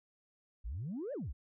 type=exponential two-way sweep; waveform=sine; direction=up then down; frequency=46.9 to 611 to 48.71 Hz; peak=-36 dBFS; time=0.64-1.33 s; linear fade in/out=20 ms; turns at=1.13 s; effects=tanh soft clip ceiling -34 dBFS